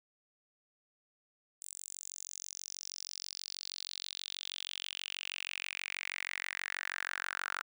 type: tone with high-pass filter sweep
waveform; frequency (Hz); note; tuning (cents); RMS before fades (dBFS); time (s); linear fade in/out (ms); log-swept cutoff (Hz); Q
sawtooth; 46.25; F#1; 0; -42; 1.61-7.62; 10; 8100 to 1400; 4.7
effects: none